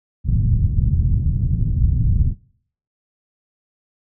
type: low-pass noise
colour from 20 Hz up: white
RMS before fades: -17 dBFS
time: 0.24-2.35 s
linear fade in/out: 50 ms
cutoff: 130 Hz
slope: 24 dB/octave
effects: noise-tail reverb RT60 0.6 s tail -22 dB re dry